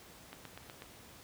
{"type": "click train", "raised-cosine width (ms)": 0.3, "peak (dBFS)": -30, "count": 5, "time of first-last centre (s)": [0.33, 0.821], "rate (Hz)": 8.14, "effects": ["pink hiss -55 dBFS RMS until 1.23 s", "high-pass 60 Hz 12 dB/octave"]}